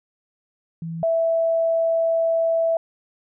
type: tone pair in turn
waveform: sine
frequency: 164.81 / 659.2 Hz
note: E3 / E5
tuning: 0 / 0 cents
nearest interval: 2 octaves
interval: 2400 cents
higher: second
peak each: -27 / -17 dBFS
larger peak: second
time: 0.82-1.03 / 1.03-2.77 s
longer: second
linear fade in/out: 2 ms
effects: none